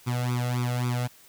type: tone with flanger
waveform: sawtooth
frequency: 123.1 Hz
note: B2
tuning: 5 cents flat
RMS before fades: -27 dBFS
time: 0.06-1.08 s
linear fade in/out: 20 ms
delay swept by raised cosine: 0.83 to 1.52 ms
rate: 3.7 Hz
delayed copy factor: +1
effects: white hiss -54 dBFS RMS until 1.28 s